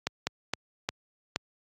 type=slowing click train; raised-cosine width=0.2 ms; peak=-10 dBFS; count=5; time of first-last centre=0.07-1.36 s; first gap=200 ms; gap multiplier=1.33; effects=high-pass 80 Hz 12 dB/octave + AAC 48 kbps